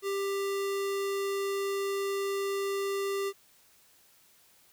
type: tone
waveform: square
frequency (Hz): 395.3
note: G4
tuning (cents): +15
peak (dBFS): -30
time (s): 0.02-3.33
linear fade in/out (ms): 50
effects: white hiss -62 dBFS RMS until 4.72 s